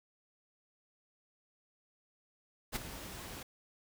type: noise with ADSR envelope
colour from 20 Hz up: pink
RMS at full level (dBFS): -34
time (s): 2.72-3.43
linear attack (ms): 39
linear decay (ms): 14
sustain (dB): -12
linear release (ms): 4
effects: none